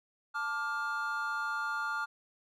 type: chord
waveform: triangle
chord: D minor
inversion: second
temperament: just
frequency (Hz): 881 / 1174.7 / 1409.6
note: A5 / D6 / F6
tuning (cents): +2 / 0 / +16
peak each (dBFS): -38 / -36 / -32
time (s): 0.34-2.06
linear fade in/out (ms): 20
effects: none